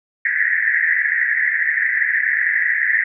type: band-pass noise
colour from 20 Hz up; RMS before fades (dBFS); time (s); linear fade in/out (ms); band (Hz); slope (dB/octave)
pink; -18; 0.25-3.04; 5; 1700 to 2000; 96
effects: none